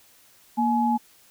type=tone pair together; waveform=sine; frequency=234.8 / 846 Hz; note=A#3 / G#5; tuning=+13 / +32 cents; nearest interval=octave + minor seventh; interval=2219 cents; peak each=-22 dBFS; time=0.57-0.98 s; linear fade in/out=20 ms; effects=white hiss -56 dBFS RMS until 1.3 s